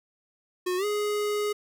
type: tone with pitch glide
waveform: square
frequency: 362.8 to 416.7 Hz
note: F#4 to G#4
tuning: -34 to +6 cents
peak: -26 dBFS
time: 0.66-1.53 s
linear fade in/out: 10 ms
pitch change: +240 cents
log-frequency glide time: 0.77-0.85 s
effects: none